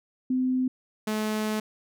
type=tone pair in turn; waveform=sine / sawtooth; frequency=256.3 / 215.1 Hz; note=C4 / A3; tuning=-36 / -39 cents; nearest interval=minor third; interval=303 cents; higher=first; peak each=-22 dBFS; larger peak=neither; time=0.3-0.68 / 1.07-1.6 s; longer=second; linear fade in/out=5 ms; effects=none